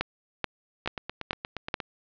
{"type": "two click trains", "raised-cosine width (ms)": 0.3, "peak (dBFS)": [-10, -17], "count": [5, 9], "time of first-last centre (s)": [[0.01, 1.742], [0.86, 1.802]], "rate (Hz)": [2.31, 8.49], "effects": ["resampled to 11025 Hz", "7-bit"]}